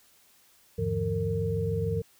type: tone cluster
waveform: sine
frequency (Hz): 80 / 100.8 / 147.8 / 167.9 / 457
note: D#2 / G2 / D3 / E3 / A#4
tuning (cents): +49 / +49 / +11 / +32 / -34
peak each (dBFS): -38 / -30 / -36 / -33 / -30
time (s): 0.78-2.02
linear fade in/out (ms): 10
effects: white hiss -61 dBFS RMS until 2.19 s